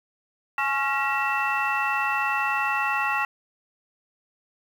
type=tone cluster; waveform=sine; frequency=839 / 1096 / 1381 / 1912 / 2675 Hz; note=G#5 / C#6 / F6 / A#6 / E7; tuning=+17 / -20 / -20 / +43 / +25 cents; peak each=-28 dBFS; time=0.58-3.25 s; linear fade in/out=2 ms; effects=tanh soft clip ceiling -13 dBFS + 8-bit